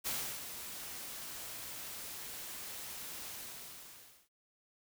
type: noise with ADSR envelope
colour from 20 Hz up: white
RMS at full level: -36 dBFS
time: 0.04-4.29 s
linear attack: 29 ms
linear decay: 330 ms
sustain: -9 dB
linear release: 1000 ms
effects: none